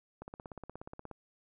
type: click train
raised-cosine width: 1 ms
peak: -30 dBFS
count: 16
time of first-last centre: 0.22-1.113 s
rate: 16.8 Hz
effects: none